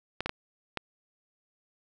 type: clicks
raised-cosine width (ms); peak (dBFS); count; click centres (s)
0.3; -15; 4; 0.206 / 0.26 / 0.294 / 0.773
effects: none